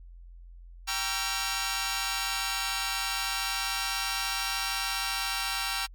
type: chord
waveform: 10% pulse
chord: G diminished seventh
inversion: none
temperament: just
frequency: 784 / 940.8 / 1128.9 / 1354.7 Hz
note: G5 / Bb5 / Db6 / Fb6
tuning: 0 / +16 / +31 / +47 cents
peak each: -26 / -27 / -30 / -25 dBFS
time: 0.87-5.87 s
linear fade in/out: 20 ms
effects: added 43 Hz sine -45 dBFS peak until 5.94 s + Opus 48 kbps